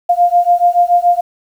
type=beating tone pair; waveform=sine; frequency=698.5 / 705.5 Hz; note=F5 / F5; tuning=0 / +17 cents; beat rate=7 Hz; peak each=-11 dBFS; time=0.09-1.21 s; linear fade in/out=10 ms; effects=7-bit